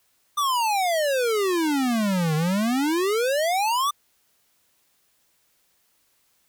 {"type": "exponential two-way sweep", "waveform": "square", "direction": "down then up", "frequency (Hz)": [1200, 151.2, 1200], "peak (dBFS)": -21, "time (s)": [0.37, 3.91], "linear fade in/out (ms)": 10, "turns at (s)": 2.35, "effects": ["white hiss -66 dBFS RMS until 6.48 s"]}